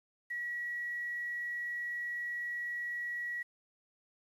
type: tone with quantisation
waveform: sine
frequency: 1924 Hz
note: B6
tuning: 46 cents flat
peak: -35 dBFS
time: 0.3-3.43 s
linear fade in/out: 10 ms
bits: 10
effects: resampled to 32000 Hz